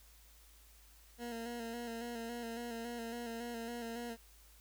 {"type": "tone with vibrato", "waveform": "20% pulse", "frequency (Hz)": 234, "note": "A#3", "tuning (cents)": 7, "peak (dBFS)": -36, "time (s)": [1.18, 4.17], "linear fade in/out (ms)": 50, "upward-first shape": "square", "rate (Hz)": 3.6, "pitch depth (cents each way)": 32, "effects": ["added 53 Hz sine -61 dBFS peak until 4.6 s", "white hiss -64 dBFS RMS until 4.6 s"]}